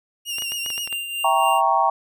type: tone with vibrato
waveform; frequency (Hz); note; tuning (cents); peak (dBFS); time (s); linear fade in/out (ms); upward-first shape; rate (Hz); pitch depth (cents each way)
sawtooth; 2818; F7; +15; -22; 0.25-0.9; 50; sine; 7.6; 41
type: clicks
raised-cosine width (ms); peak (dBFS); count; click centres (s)
0.3; -19; 8; 0.384 / 0.422 / 0.52 / 0.662 / 0.703 / 0.779 / 0.875 / 0.927
type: tone with tremolo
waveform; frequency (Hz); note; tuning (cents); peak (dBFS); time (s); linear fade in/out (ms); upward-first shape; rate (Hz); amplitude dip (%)
square; 2788; F7; -4; -24; 0.87-1.62; 50; triangle; 3.7; 55
type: chord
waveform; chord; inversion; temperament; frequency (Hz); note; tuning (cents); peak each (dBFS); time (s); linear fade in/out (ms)
sine; E diminished seventh; none; equal; 659.3 / 784 / 932.3 / 1108.7; E5 / G5 / Bb5 / Db6; 0 / 0 / 0 / 0; -24 / -20 / -20 / -21; 1.24-1.9; 5
effects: none